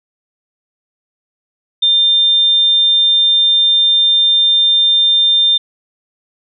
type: tone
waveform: sine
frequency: 3600 Hz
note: A7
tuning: 39 cents sharp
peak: -8 dBFS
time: 1.82-5.58 s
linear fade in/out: 10 ms
effects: none